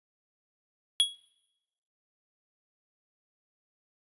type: tone with exponential decay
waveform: square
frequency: 3332 Hz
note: G#7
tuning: 5 cents sharp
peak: -17 dBFS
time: 1-1.15 s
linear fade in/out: 0 ms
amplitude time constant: 32 ms
effects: noise-tail reverb RT60 1.0 s tail -24 dB re dry + resampled to 24000 Hz